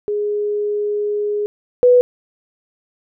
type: tone pair in turn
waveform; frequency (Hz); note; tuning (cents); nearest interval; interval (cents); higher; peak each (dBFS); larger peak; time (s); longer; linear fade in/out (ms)
sine; 415.3 / 493.9; G#4 / B4; 0 / 0; minor third; 300; second; -17 / -7; second; 0.08-1.46 / 1.83-2.01; first; 0
effects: none